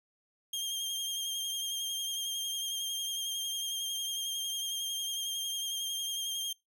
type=tone with vibrato; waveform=sawtooth; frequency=3204 Hz; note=G7; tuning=37 cents sharp; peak=-30 dBFS; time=0.53-6.53 s; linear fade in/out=5 ms; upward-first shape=sine; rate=11 Hz; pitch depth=26 cents each way; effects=noise-tail reverb RT60 0.2 s tail -25 dB re dry